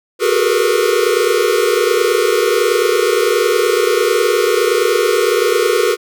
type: tone cluster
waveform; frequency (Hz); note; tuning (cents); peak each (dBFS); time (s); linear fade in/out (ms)
square; 367.2 / 406 / 434.5 / 464.1 / 485.5; F#4 / G#4 / A4 / A#4 / B4; -13 / -39 / -22 / -8 / -30; -19; 0.19-5.97; 50
effects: none